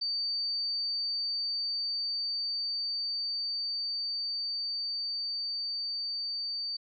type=tone with level ramp; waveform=sine; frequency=4600 Hz; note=D8; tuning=37 cents flat; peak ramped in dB=-29 to -32 dBFS; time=0.01-6.77 s; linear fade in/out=10 ms; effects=none